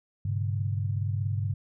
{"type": "tone cluster", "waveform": "sine", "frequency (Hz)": [100.4, 125.1, 141.8], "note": ["G2", "B2", "C#3"], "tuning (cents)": [42, 23, 40], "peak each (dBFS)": [-27, -35, -34], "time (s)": [0.25, 1.54], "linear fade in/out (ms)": 5, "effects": []}